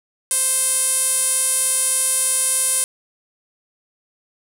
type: tone with band-pass filter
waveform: sawtooth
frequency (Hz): 523.3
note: C5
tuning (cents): 0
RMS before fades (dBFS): -19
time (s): 0.31-2.84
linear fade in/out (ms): 0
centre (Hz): 9700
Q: 6.6
effects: 7-bit